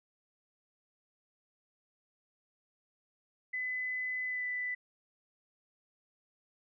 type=tone with pitch glide; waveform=sine; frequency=2011 to 1990.2 Hz; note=B6 to B6; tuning=+31 to +13 cents; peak=-33 dBFS; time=3.53-4.75 s; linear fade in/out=10 ms; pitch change=-18 cents; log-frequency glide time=4.26-4.46 s; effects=none